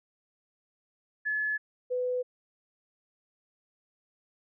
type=tone pair in turn; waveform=sine; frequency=1714 / 499.7 Hz; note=A6 / B4; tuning=-46 / +20 cents; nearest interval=octave + major sixth; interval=2134 cents; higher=first; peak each=-27 dBFS; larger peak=neither; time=1.25-1.58 / 1.9-2.23 s; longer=neither; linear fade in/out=20 ms; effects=none